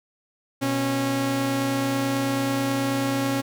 sawtooth tone pair together, 122.34 / 273.9 Hz, B2 / C#4, -16 / -21 cents, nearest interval octave + major second, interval 1395 cents, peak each -25 / -19 dBFS, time 0.61-3.42 s, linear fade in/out 20 ms, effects none

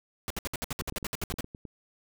pink noise bursts, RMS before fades -33 dBFS, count 14, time 0.28-1.408 s, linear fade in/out 0 ms, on 23 ms, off 62 ms
click train, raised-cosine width 3 ms, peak -28 dBFS, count 9, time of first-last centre 0.82-1.652 s, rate 9.61 Hz
effects none

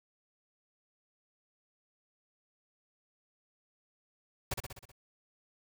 pink noise with echo, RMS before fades -34 dBFS, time 4.51-4.54 s, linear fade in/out 5 ms, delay 63 ms, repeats 6, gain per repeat -4 dB, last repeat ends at 4.918 s, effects none

